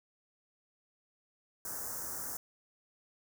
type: band-stop noise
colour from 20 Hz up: white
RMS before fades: -40 dBFS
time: 1.65-2.37 s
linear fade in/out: 2 ms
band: 1700 to 5500 Hz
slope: 48 dB/octave
effects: none